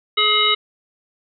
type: harmonic tone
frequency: 423 Hz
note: G#4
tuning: 32 cents sharp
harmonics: 1 / 3 / 5 / 7 / 9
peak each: -26 / -20 / -21 / -19 / -18 dBFS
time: 0.17-0.55 s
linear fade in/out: 10 ms
effects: none